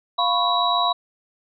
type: tone cluster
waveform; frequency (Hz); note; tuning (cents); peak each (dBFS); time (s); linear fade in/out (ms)
sine; 699 / 997 / 1104 / 3886; F5 / B5 / C#6 / B7; +1 / +16 / -7 / -29; -23; 0.18-0.93; 10
effects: none